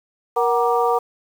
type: harmonic tone with a mistuned harmonic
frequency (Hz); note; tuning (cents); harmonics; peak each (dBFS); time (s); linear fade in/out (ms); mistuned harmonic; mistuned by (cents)
236; A#3; +22; 2 / 3 / 4 / 5; -19 / -21 / -22 / -23; 0.36-0.99; 10; 3; +92
effects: 7-bit